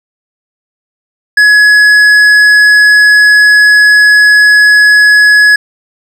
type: tone with tanh clipping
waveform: sine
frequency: 1687 Hz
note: G#6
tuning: 27 cents sharp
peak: -3 dBFS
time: 1.37-5.56 s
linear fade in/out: 5 ms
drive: 9 dB
effects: none